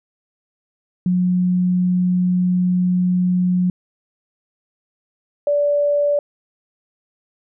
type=tone pair in turn; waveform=sine; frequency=180.7 / 580.2 Hz; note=F#3 / D5; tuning=-41 / -21 cents; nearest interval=octave + minor sixth; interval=2020 cents; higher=second; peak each=-14 dBFS; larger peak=neither; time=1.06-3.7 / 5.47-6.19 s; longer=first; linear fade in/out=2 ms; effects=none